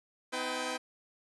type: tone cluster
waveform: 10% pulse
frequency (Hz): 252.9 / 318.8 / 506 / 790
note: B3 / D#4 / B4 / G5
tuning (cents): +41 / +42 / +42 / +13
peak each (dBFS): -31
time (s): 0.32-0.78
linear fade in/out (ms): 20
effects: resampled to 24000 Hz + 10-bit